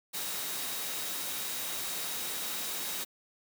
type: tone in noise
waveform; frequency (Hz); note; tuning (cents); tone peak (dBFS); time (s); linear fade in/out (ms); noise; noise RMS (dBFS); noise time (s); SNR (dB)
sine; 3800; A#7; +33; -45; 0.13-3.05; 20; white; -36; 0.13-3.05; -12
effects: high-pass 150 Hz 12 dB/octave